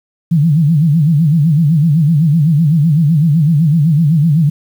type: tone with vibrato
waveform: sine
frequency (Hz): 155.56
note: D#3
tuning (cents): 0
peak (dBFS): -7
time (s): 0.31-4.5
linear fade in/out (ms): 10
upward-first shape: sine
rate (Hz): 7.9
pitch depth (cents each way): 170
effects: 7-bit